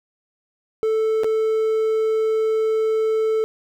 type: tone with dropouts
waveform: triangle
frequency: 440 Hz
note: A4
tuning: in tune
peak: -15 dBFS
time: 0.83-3.44 s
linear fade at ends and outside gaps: 0 ms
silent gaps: 1.235-1.244 s
effects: 9-bit